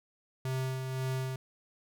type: tone with tremolo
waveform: square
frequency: 130.81 Hz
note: C3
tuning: in tune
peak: -31 dBFS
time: 0.45-1.36 s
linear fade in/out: 2 ms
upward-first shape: sine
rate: 1.9 Hz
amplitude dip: 40%
effects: none